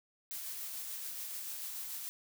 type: noise with tremolo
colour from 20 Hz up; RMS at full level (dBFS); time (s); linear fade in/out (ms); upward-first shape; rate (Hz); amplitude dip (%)
blue; -41; 0.31-2.09; 0; sine; 6.9; 25
effects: none